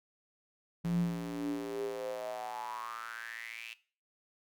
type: tone with high-pass filter sweep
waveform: square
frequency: 57.3 Hz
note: A#1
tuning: 29 cents flat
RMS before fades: -38 dBFS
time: 0.84-3.74 s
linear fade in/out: 10 ms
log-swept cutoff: 150 to 2700 Hz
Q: 7.8
effects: noise-tail reverb RT60 0.4 s tail -18 dB re dry